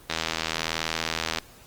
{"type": "click train", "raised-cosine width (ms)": 0.2, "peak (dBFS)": -8, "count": 105, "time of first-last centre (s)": [0.1, 1.386], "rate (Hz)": 80.9, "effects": ["pink hiss -51 dBFS RMS until 1.66 s", "Opus 24 kbps"]}